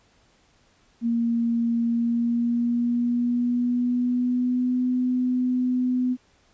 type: tone with pitch glide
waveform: sine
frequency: 233.1 to 251.3 Hz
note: A#3 to B3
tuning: 0 to +30 cents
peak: -20 dBFS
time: 1.01-6.17 s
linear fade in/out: 50 ms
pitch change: +130 cents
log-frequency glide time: 1.85-4.87 s
effects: pink hiss -61 dBFS RMS until 6.53 s + resampled to 16000 Hz